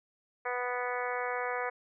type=harmonic tone; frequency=246.9 Hz; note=B3; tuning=in tune; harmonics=2 / 3 / 4 / 5 / 6 / 7 / 8 / 9; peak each=-36 / -38 / -39 / -40 / -41 / -41 / -42 / -43 dBFS; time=0.45-1.7 s; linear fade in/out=10 ms; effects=none